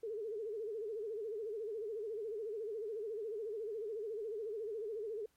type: tone with vibrato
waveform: sine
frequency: 432.8 Hz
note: A4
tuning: 29 cents flat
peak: -38 dBFS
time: 0.03-5.26 s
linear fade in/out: 5 ms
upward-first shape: sine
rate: 14 Hz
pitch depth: 120 cents each way
effects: pink hiss -75 dBFS RMS until 5.36 s + MP3 64 kbps

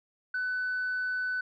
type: tone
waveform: sine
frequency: 1500 Hz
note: F#6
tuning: 23 cents sharp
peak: -27 dBFS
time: 0.34-1.41 s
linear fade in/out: 5 ms
effects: tanh soft clip ceiling -26 dBFS

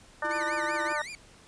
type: harmonic tone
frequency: 299.8 Hz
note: D4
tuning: 36 cents sharp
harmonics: 2 / 3 / 4 / 5 / 6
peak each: -34 / -34 / -34 / -34 / -34 dBFS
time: 0.22-1.02 s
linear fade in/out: 5 ms
type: tone with tremolo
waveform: square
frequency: 333.7 Hz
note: E4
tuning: 21 cents sharp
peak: -35 dBFS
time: 0.24-0.93 s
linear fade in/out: 10 ms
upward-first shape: sine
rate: 18 Hz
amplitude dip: 70%
type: tone with vibrato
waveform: sawtooth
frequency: 2124 Hz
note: C7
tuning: 25 cents sharp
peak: -35 dBFS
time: 0.31-1.15 s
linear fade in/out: 0 ms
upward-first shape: sine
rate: 5.3 Hz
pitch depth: 240 cents each way
effects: pink hiss -55 dBFS RMS until 1.47 s + resampled to 22050 Hz

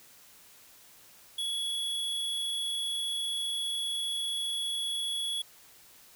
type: tone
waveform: square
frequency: 3369 Hz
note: G#7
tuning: 24 cents sharp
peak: -31 dBFS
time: 1.38-5.42 s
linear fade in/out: 5 ms
effects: white hiss -56 dBFS RMS until 6.15 s

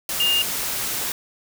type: tone in noise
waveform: sine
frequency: 2821 Hz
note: F7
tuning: 17 cents sharp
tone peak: -17 dBFS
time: 0.2-0.42 s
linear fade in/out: 2 ms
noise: white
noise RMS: -26 dBFS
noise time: 0.09-1.12 s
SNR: +6 dB
effects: none

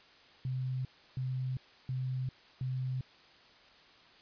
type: tone bursts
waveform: sine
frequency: 129.2 Hz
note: C3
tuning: 21 cents flat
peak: -32 dBFS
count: 4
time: 0.45-3.01 s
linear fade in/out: 2 ms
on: 400 ms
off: 320 ms
effects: white hiss -59 dBFS RMS until 4.21 s + resampled to 11025 Hz

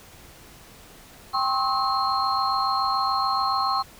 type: tone cluster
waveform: sine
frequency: 786 / 1034 / 1081 / 1292 / 4206 Hz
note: G5 / C6 / C#6 / E6 / C8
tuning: +4 / -21 / -44 / -35 / +8 cents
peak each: -27 / -33 / -24 / -28 / -30 dBFS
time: 1.33-3.83 s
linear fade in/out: 20 ms
effects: pink hiss -48 dBFS RMS until 3.99 s

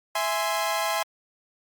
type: chord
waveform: sawtooth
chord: E augmented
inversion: none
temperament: equal with one note detuned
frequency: 659.3 / 830.6 / 1041.7 Hz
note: E5 / G#5 / B#5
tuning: 0 / 0 / -8 cents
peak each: -25 / -25 / -25 dBFS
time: 0.15-1.03 s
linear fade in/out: 5 ms
effects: Opus 48 kbps

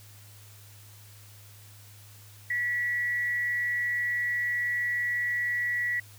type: tone with amplitude modulation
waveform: sine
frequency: 1942 Hz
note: B6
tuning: 30 cents flat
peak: -24 dBFS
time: 2.5-6 s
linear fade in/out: 5 ms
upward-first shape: sine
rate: 226 Hz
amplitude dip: 40%
effects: added 103 Hz sine -50 dBFS peak until 6.18 s + white hiss -54 dBFS RMS until 6.18 s

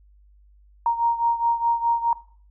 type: beating tone pair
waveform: sine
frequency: 932.3 / 937.1 Hz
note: A#5 / A#5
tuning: 0 / +9 cents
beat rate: 4.8 Hz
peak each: -20 / -25 dBFS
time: 0.86-2.13 s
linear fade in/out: 2 ms
effects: noise-tail reverb RT60 0.5 s tail -19 dB re dry + added 50 Hz sine -51 dBFS peak until 2.5 s

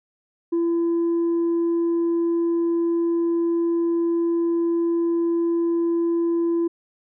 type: tone with tanh clipping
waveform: sine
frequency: 337.7 Hz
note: E4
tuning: 42 cents sharp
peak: -19 dBFS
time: 0.52-6.68 s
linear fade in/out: 10 ms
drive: 1 dB
effects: none

